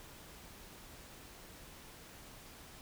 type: silence
effects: pink hiss -54 dBFS RMS until 2.81 s